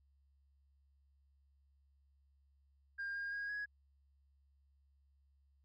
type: tone with pitch steps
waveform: sine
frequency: 1606 / 1617 / 1637 / 1668 Hz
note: G6 / G#6 / G#6 / G#6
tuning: +41 / -47 / -25 / +7 cents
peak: -37 dBFS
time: 2.98-3.66 s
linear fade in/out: 20 ms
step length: 170 ms
effects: tanh soft clip ceiling -37 dBFS + added 69 Hz sine -69 dBFS peak until 5.64 s